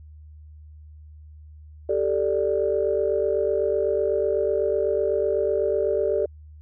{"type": "chord", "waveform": "sine", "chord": "G suspended second", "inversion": "none", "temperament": "equal", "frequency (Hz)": [392, 440, 587.3], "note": ["G4", "A4", "D5"], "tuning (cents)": [0, 0, 0], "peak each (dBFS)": -24, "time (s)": [1.89, 6.26], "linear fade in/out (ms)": 5, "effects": ["tanh soft clip ceiling -10 dBFS", "added 76 Hz sine -42 dBFS peak until 6.61 s"]}